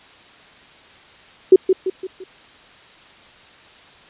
sine tone with echo, 375.4 Hz, F#4, 25 cents sharp, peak -3 dBFS, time 1.52-1.56 s, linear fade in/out 5 ms, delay 170 ms, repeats 4, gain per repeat -7 dB, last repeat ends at 2.24 s, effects white hiss -46 dBFS RMS until 4.09 s + resampled to 8000 Hz

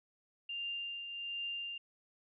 sine tone with tremolo, 2794 Hz, F7, in tune, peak -36 dBFS, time 0.49-1.78 s, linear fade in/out 5 ms, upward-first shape triangle, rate 1.3 Hz, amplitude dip 50%, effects none

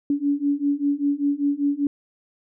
sine beating tone pair, 282.7 / 287.8 Hz, C#4 / D4, +34 / -35 cents, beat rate 5.1 Hz, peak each -23 / -22 dBFS, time 0.1-1.87 s, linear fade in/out 2 ms, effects none

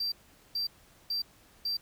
triangle tone bursts, 4700 Hz, D8, 1 cent sharp, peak -28 dBFS, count 4, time 0-1.77 s, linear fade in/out 5 ms, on 120 ms, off 430 ms, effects pink hiss -60 dBFS RMS until 1.81 s

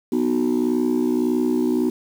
sine chord, B major, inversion none, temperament just, 246.9 / 308.7 / 370.4 Hz, B3 / D#4 / F#4, 0 / -14 / +2 cents, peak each -19 / -20 / -21 dBFS, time 0.12-1.9 s, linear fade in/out 5 ms, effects tanh soft clip ceiling -13 dBFS + 7-bit

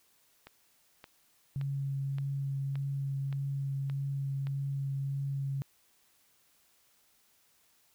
click train, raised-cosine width 0.3 ms, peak -31 dBFS, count 8, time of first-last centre 0.47-4.47 s, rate 1.75 Hz
sine tone with vibrato, 138 Hz, C#3, 7 cents flat, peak -31 dBFS, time 1.56-5.62 s, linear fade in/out 0 ms, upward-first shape triangle, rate 1.7 Hz, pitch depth 12 cents each way
effects white hiss -68 dBFS RMS until 7.94 s

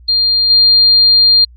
sine tone with level steps, 4200 Hz, C8, 6 cents sharp, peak -9 / -5 dBFS, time 0.08-1.45 s, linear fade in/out 10 ms, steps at 0.5 s, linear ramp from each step 2 ms, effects added 60 Hz sine -37 dBFS peak until 1.56 s + Opus 48 kbps

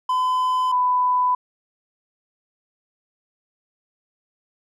triangle / sine tone pair in turn, 1014 / 997.7 Hz, B5 / B5, +45 / +17 cents, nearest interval unison, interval 28 cents, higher first, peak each -16 dBFS, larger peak neither, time 0.09-0.72 / 0.72-1.35 s, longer neither, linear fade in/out 5 ms, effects none

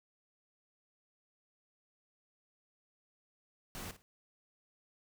pink noise with echo, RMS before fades -44 dBFS, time 3.75-3.91 s, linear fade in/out 0 ms, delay 55 ms, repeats 2, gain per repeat -13 dB, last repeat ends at 4.02 s, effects none

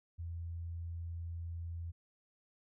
sine tone, 84.4 Hz, E2, 41 cents sharp, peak -39 dBFS, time 0.18-1.92 s, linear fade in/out 20 ms, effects none

